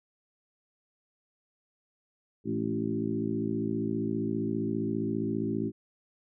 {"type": "harmonic tone with a mistuned harmonic", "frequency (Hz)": 55, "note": "A1", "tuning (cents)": 0, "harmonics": [2, 3, 4, 5, 6, 7], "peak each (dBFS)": [-38, -38, -33, -34, -34, -36], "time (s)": [2.44, 5.72], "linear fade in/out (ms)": 50, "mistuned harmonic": 4, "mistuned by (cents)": -38, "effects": []}